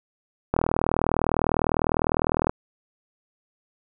click train, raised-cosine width 1 ms, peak -7 dBFS, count 79, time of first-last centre 0.54-2.495 s, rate 39.9 Hz, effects none

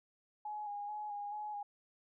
sine tone with vibrato, 830.6 Hz, G#5, in tune, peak -39 dBFS, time 0.45-1.63 s, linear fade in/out 5 ms, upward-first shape square, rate 2.3 Hz, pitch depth 25 cents each way, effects none

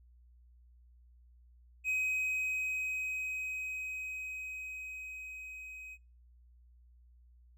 triangle tone with level ramp, 2526 Hz, D#7, 26 cents sharp, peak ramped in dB -27 to -43 dBFS, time 1.84-5.98 s, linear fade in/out 50 ms, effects noise-tail reverb RT60 0.3 s tail -24 dB re dry + added 60 Hz sine -58 dBFS peak until 7.57 s

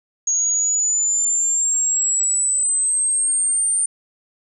sine exponential sweep, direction up, 6610 to 8970 Hz, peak -16 dBFS, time 0.27-3.86 s, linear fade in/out 5 ms, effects none

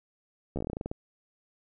slowing click train, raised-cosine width 2 ms, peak -20 dBFS, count 13, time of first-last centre 0.56-0.915 s, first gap 13 ms, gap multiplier 1.14, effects none

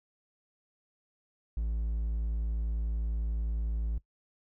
triangle tone, 55.6 Hz, A1, 19 cents sharp, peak -27 dBFS, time 1.57-3.98 s, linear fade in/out 0 ms, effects noise-tail reverb RT60 0.1 s tail -19 dB re dry

